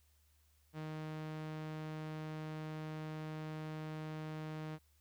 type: tone with low-pass filter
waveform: sawtooth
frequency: 155.56 Hz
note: D#3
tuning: in tune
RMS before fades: -44 dBFS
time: 0.73-4.79 s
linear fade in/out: 50 ms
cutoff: 4200 Hz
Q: 0.54
effects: added 74 Hz sine -69 dBFS peak until 5 s + white hiss -75 dBFS RMS until 5 s